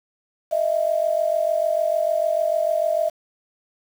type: tone pair together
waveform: sine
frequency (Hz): 622.3 / 669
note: D#5 / E5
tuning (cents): 0 / +25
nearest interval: minor second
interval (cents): 125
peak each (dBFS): -21 / -21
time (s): 0.51-3.1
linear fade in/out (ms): 20
effects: 7-bit